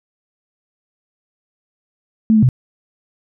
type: tone with pitch steps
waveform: sine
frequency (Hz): 220.6 / 215.7 / 127.6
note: A3 / A3 / C3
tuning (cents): +5 / -34 / -43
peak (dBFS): -8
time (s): 2.3-2.489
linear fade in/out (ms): 0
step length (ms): 63
effects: none